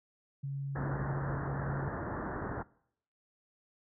sine tone, 138.59 Hz, C#3, in tune, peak -34 dBFS, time 0.43-1.89 s, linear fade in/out 10 ms
pink low-pass noise, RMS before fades -37 dBFS, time 0.75-2.63 s, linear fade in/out 10 ms, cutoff 1800 Hz, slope 96 dB/octave
effects noise-tail reverb RT60 0.7 s tail -23 dB re dry + high-pass 60 Hz 12 dB/octave

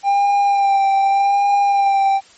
triangle tone with vibrato, 795 Hz, G5, 24 cents sharp, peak -10 dBFS, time 0.03-2.21 s, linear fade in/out 50 ms, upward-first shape sine, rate 0.84 Hz, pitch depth 25 cents each way, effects white hiss -47 dBFS RMS until 2.37 s + MP3 32 kbps

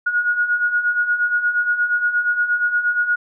sine beating tone pair, 1440 / 1448.5 Hz, F#6 / F#6, -47 / -37 cents, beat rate 8.5 Hz, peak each -23 / -17 dBFS, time 0.06-3.16 s, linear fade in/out 10 ms, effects none

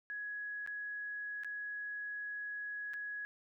sine tone with dropouts, 1674 Hz, G#6, 13 cents sharp, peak -39 dBFS, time 0.1-3.25 s, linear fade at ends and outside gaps 0 ms, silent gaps 0.663-0.674 / 1.435-1.446 / 2.935-2.94 s, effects none

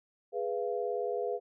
sine chord, F diminished, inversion first, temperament equal with one note detuned, 415.3 / 493.9 / 687.6 Hz, Ab4 / Cb5 / F5, 0 / 0 / -27 cents, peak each -34 / -34 / -37 dBFS, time 0.32-1.4 s, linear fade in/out 50 ms, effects none

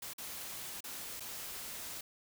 white noise with dropouts, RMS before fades -44 dBFS, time 0.02-2.01 s, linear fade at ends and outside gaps 5 ms, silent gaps 0.135-0.181 / 0.806-0.84 / 1.198-1.204 s, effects none

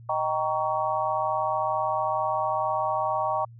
sine chord, Eb dominant seventh, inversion none, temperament just, 622.3 / 777.8 / 933.4 / 1120.1 Hz, Eb5 / G5 / Bb5 / Db6, 0 / -14 / +2 / +18 cents, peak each -29 dBFS, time 0.09-3.45 s, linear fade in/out 5 ms, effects added 116 Hz sine -44 dBFS peak until 3.59 s

